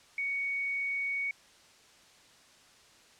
sine tone, 2233 Hz, C#7, 12 cents sharp, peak -30 dBFS, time 0.18-1.31 s, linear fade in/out 2 ms, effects white hiss -59 dBFS RMS until 3.19 s + low-pass 7000 Hz 12 dB/octave

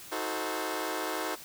15% pulse chord, D# diminished seventh, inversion none, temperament equal with one note detuned, 317.3 / 370 / 440 / 523.3 Hz, D#4 / F#4 / A4 / C5, +34 / 0 / 0 / 0 cents, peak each -30 / -31 / -31 / -32 dBFS, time 0.11-1.36 s, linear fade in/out 20 ms, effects white hiss -47 dBFS RMS until 1.44 s

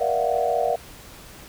sine tone cluster, 474.3 / 588 / 658 / 702 / 743 Hz, A#4 / D5 / E5 / F5 / F#5, +30 / +2 / -3 / +9 / +7 cents, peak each -26 dBFS, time 0-0.76 s, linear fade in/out 10 ms, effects pink hiss -44 dBFS RMS until 1.48 s

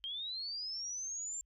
sine linear sweep, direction up, 3136 to 7390 Hz, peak -38 dBFS, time 0.04-1.41 s, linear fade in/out 0 ms, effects added 50 Hz sine -70 dBFS peak until 1.45 s

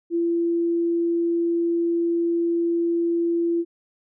sine tone, 339.1 Hz, E4, 49 cents sharp, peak -19 dBFS, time 0.1-3.65 s, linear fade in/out 50 ms, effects none

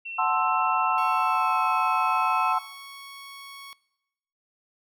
sine tone with pitch glide, 2708 to 2578 Hz, E7 to E7, +46 to -39 cents, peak -33 dBFS, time 0.05-2.53 s, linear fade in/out 10 ms, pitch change -85 cents, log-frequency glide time 1.02-1.59 s
sine chord, F# half-diminished seventh, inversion none, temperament equal, 740 / 880 / 1046.5 / 1318.5 Hz, F#5 / A5 / C6 / E6, 0 / 0 / 0 / 0 cents, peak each -28 / -27 / -26 / -26 dBFS, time 0.18-2.59 s, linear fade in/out 10 ms
15% pulse tone, 1108.7 Hz, C#6, in tune, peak -34 dBFS, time 0.98-3.73 s, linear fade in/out 0 ms
effects noise-tail reverb RT60 0.9 s tail -21 dB re dry

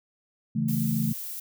sine chord, A major, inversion first, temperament equal, 138.59 / 164.81 / 220 Hz, C#3 / E3 / A3, 0 / 0 / 0 cents, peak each -29 / -29 / -26 dBFS, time 0.55-1.13 s, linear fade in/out 10 ms
violet noise, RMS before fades -36 dBFS, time 0.68-1.4 s, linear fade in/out 5 ms
effects none

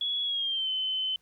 sine tone with pitch glide, 3368 to 3053 Hz, G#7 to G7, +24 to -46 cents, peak -27 dBFS, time 0.01-1.16 s, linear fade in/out 2 ms, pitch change -170 cents, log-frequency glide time 0.24-0.7 s, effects pink hiss -69 dBFS RMS until 1.21 s

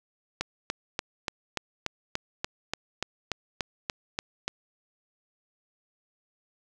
click train, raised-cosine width 0.2 ms, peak -11 dBFS, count 15, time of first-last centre 0.41-4.48 s, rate 3.44 Hz, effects none

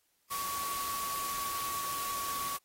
sine tone in noise, 1125 Hz, C#6, 25 cents sharp, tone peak -35 dBFS, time 0.3-2.58 s, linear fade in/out 20 ms, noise white, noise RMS -39 dBFS, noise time 0.3-2.58 s, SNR +1 dB, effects white hiss -74 dBFS RMS until 2.64 s + AAC 48 kbps

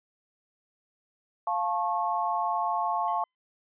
sine chord, F augmented, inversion none, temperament just, 698.5 / 873.1 / 1091.3 Hz, F5 / A5 / C#6, 0 / -14 / -27 cents, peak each -30 / -29 / -30 dBFS, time 1.47-3.24 s, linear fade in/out 2 ms
5% pulse tone with exponential decay, 1022 Hz, C6, 41 cents flat, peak -33 dBFS, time 3.08-3.35 s, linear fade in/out 0 ms, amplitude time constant 58 ms
effects resampled to 8000 Hz

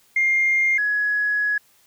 sine tone pair in turn, 2116 / 1679.5 Hz, C7 / G#6, +19 / +19 cents, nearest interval major third, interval 400 cents, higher first, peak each -15 / -18 dBFS, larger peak first, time 0.16-0.78 / 0.78-1.58 s, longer second, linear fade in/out 5 ms, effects tanh soft clip ceiling -11 dBFS + white hiss -58 dBFS RMS until 1.86 s

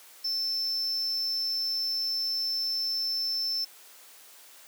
triangle tone, 5310 Hz, E8, 12 cents sharp, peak -26 dBFS, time 0.24-3.65 s, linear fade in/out 10 ms, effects white hiss -52 dBFS RMS until 4.67 s + high-pass 400 Hz 12 dB/octave

